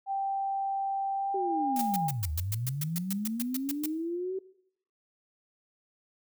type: tone with pitch glide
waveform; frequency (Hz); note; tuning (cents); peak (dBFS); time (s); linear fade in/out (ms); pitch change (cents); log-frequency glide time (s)
sine; 784 to 807.4; G5 to G#5; 0 to -49; -28; 0.06-2.12; 50; +51; 1.15-1.78
type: linear two-way sweep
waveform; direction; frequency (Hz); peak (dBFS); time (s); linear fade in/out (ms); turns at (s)
sine; down then up; 392.7 to 73.42 to 384.6; -30; 1.34-4.39; 5; 2.31
type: noise with exponential decay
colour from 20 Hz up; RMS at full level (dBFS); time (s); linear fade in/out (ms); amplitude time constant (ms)
blue; -37; 1.76-2.17; 2; 87
type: noise bursts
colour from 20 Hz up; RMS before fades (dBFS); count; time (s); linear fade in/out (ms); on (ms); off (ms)
blue; -33; 15; 1.79-3.86; 2; 26; 120
effects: noise-tail reverb RT60 0.7 s tail -19 dB re dry